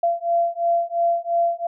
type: beating tone pair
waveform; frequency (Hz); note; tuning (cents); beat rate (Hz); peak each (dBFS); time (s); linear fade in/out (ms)
sine; 682 / 684.9; F5 / F5; -41 / -34; 2.9; -21; 0.03-1.67; 5
effects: none